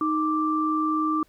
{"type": "tone pair together", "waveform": "sine", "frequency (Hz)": [311.1, 1174.6], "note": ["D#4", "D6"], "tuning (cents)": [0, 0], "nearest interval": "octave + major seventh", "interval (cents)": 2300, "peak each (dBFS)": -24, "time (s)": [0.01, 1.23], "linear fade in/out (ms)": 2, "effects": ["pink hiss -63 dBFS RMS until 1.28 s"]}